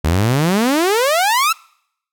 sawtooth exponential sweep, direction up, 73.42 to 1370 Hz, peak -9 dBFS, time 0.04-1.53 s, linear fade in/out 10 ms, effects noise-tail reverb RT60 0.7 s tail -25 dB re dry

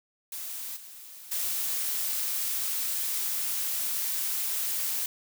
blue noise with level steps, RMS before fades -37 / -46 / -30 dBFS, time 0.32-5.06 s, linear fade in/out 2 ms, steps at 0.76 / 1.31 s, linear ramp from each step 10 ms, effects none

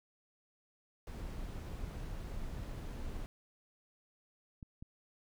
brown noise, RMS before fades -42 dBFS, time 1.07-3.26 s, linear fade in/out 0 ms
clicks, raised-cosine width 5 ms, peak -35 dBFS, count 2, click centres 4.628 / 4.825 s
effects none

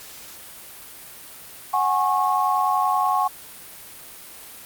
sine chord, F# suspended second, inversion none, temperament equal with one note detuned, 740 / 830.6 / 1092.8 Hz, F#5 / G#5 / C#6, 0 / 0 / -25 cents, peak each -23 / -23 / -21 dBFS, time 1.73-3.28 s, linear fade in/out 10 ms, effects white hiss -41 dBFS RMS until 4.65 s + Opus 48 kbps

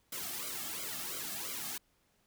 white noise with flanger, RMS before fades -40 dBFS, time 0.12-1.78 s, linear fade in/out 5 ms, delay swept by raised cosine 1.1 to 2.1 ms, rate 2.9 Hz, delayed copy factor -1, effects pink hiss -73 dBFS RMS until 2.26 s

